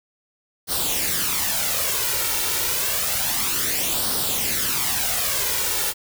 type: noise with flanger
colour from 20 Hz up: white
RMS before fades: -23 dBFS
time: 0.67-5.94 s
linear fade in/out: 50 ms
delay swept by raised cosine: 0.21 to 2.21 ms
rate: 0.29 Hz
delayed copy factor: +0.6
effects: none